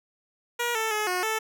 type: tone with pitch steps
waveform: 10% pulse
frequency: 477.6 / 443.1 / 425.2 / 362.9 / 439.8 Hz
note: A#4 / A4 / G#4 / F#4 / A4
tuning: +42 / +12 / +41 / -34 / -1 cents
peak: -17 dBFS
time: 0.59-1.39 s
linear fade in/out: 10 ms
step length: 160 ms
effects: none